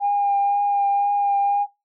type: tone with vibrato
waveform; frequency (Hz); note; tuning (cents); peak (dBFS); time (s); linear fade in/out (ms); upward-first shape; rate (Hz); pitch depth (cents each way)
sine; 807; G#5; -50; -16; 0-1.67; 50; triangle; 2; 17
effects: noise-tail reverb RT60 0.2 s tail -18 dB re dry + tanh soft clip ceiling -12 dBFS